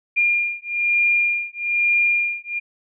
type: beating tone pair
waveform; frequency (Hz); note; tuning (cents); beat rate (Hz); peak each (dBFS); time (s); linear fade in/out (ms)
sine; 2407 / 2408.1; D7 / D7; +42 / +43; 1.1; -20; 0.16-2.6; 20
effects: none